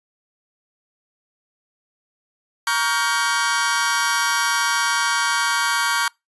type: chord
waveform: sawtooth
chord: G half-diminished seventh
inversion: first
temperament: just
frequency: 940.8 / 1128.9 / 1411.2 / 1568 Hz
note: Bb5 / Db6 / F6 / G6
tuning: +16 / +31 / +18 / 0 cents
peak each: -20 dBFS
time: 2.67-6.08 s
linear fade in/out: 2 ms
effects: noise-tail reverb RT60 0.2 s tail -26 dB re dry + resampled to 24000 Hz